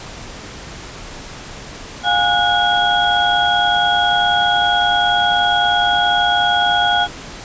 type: tone cluster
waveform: sine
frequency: 711 / 821 / 1456 / 3310 Hz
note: F5 / G#5 / F#6 / G#7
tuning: +31 / -20 / -28 / -6 cents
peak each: -18 dBFS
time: 2.03-7.08 s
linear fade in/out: 50 ms
effects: pink hiss -33 dBFS RMS until 7.44 s + resampled to 16000 Hz